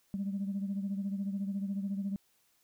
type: beating tone pair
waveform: sine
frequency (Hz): 196 / 210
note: G3 / G#3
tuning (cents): 0 / +19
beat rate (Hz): 14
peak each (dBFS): -32 / -39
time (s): 0.14-2.16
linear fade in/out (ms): 0
effects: tanh soft clip ceiling -27 dBFS + white hiss -71 dBFS RMS until 2.63 s